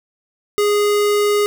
square tone, 413.5 Hz, G#4, 8 cents flat, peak -14 dBFS, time 0.58-1.46 s, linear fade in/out 0 ms, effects none

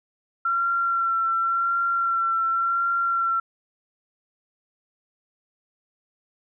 sine tone with vibrato, 1362 Hz, F6, 44 cents flat, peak -20 dBFS, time 0.45-3.4 s, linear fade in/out 5 ms, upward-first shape sine, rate 0.91 Hz, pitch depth 19 cents each way, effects none

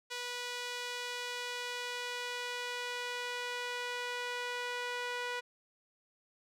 sawtooth tone with band-pass filter sweep, 489.3 Hz, B4, 16 cents flat, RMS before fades -39 dBFS, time 0.1-5.41 s, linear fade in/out 20 ms, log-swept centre 3700 to 2000 Hz, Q 0.78, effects none

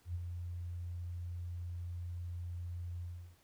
sine tone with ADSR envelope, 87.31 Hz, F2, in tune, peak -34 dBFS, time 0.05-3.37 s, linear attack 96 ms, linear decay 33 ms, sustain -5 dB, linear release 350 ms, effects pink hiss -69 dBFS RMS until 3.43 s

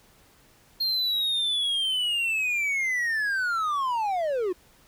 triangle linear sweep, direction down, 4233 to 341.7 Hz, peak -22 dBFS, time 0.8-4.53 s, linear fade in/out 10 ms, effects pink hiss -58 dBFS RMS until 4.87 s

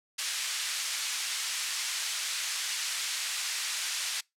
white band-pass noise, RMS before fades -33 dBFS, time 0.18-4.21 s, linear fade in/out 10 ms, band 1700 to 7300 Hz, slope 12 dB/octave, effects noise-tail reverb RT60 0.2 s tail -25 dB re dry + low-pass 12000 Hz 12 dB/octave

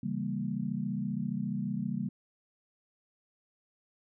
sine chord, C# diminished seventh, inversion none, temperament equal with one note detuned, 138.59 / 164.81 / 198.16 / 233.1 Hz, C#3 / E3 / G3 / Bb3, 0 / 0 / +19 / 0 cents, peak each -38 / -39 / -34 / -36 dBFS, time 0.03-2.09 s, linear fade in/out 5 ms, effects none

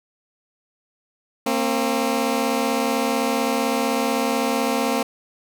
15% pulse tone pair together, 231.3 / 267.1 Hz, A#3 / C4, -13 / +36 cents, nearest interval major second, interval 249 cents, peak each -16 dBFS, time 1.46-5.03 s, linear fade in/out 5 ms, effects none

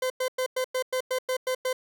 40% pulse tone bursts, 513 Hz, C5, 34 cents flat, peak -24 dBFS, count 10, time 0.02-1.73 s, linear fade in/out 5 ms, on 81 ms, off 100 ms, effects none

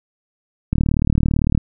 click train, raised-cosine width 5 ms, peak -4 dBFS, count 33, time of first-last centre 0.73-1.577 s, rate 37.8 Hz, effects none

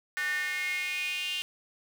square tone with high-pass filter sweep, 164.81 Hz, E3, in tune, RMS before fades -32 dBFS, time 0.17-1.42 s, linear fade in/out 0 ms, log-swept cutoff 1700 to 2900 Hz, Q 8.5, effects none

